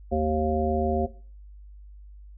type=harmonic tone; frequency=77.3 Hz; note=D#2; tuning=11 cents flat; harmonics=1 / 3 / 5 / 7 / 9; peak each=-28 / -28 / -28 / -28 / -28 dBFS; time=0.11-1.07 s; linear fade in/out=20 ms; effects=noise-tail reverb RT60 0.4 s tail -17 dB re dry + added 50 Hz sine -43 dBFS peak until 2.37 s